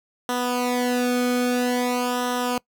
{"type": "tone with flanger", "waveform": "sawtooth", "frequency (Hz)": 246.9, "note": "B3", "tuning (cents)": 0, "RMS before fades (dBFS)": -23, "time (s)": [0.29, 2.58], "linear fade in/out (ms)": 0, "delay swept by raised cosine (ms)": [0.43, 1.07], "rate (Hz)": 0.5, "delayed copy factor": -0.85, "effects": ["noise-tail reverb RT60 0.1 s tail -23 dB re dry"]}